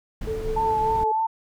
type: noise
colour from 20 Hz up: brown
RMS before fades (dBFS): -32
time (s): 0.21-1.04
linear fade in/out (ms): 5
type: tone with tremolo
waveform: sine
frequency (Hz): 440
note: A4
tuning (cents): 0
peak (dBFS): -24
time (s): 0.27-1.12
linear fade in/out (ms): 5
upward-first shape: triangle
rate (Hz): 5.3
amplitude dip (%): 60
type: tone with vibrato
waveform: sine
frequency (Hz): 880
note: A5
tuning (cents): 0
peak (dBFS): -20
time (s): 0.56-1.27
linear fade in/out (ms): 10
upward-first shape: triangle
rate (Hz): 3.3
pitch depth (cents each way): 38
effects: none